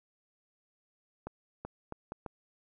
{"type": "accelerating click train", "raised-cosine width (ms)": 1, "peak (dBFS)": -25, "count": 5, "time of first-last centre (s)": [1.27, 2.262], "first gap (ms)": 380, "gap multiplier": 0.72, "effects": []}